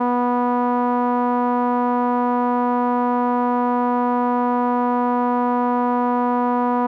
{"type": "tone with low-pass filter", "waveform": "sawtooth", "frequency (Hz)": 244.8, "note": "B3", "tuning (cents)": -15, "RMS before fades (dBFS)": -19, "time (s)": [0, 6.87], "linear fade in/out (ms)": 10, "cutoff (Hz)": 1000, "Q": 3.6, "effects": []}